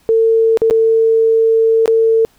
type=tone with dropouts; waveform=sine; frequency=449.8 Hz; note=A4; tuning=38 cents sharp; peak=-8 dBFS; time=0.09-2.25 s; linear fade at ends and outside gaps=0 ms; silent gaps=0.573-0.618 / 0.7-0.709 / 1.858-1.878 s; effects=pink hiss -53 dBFS RMS until 2.38 s